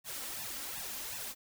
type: noise with flanger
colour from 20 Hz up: white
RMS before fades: -41 dBFS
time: 0.04-1.35 s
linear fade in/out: 50 ms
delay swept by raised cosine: 1.1 to 3.8 ms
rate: 2.7 Hz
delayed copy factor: +0.8
effects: none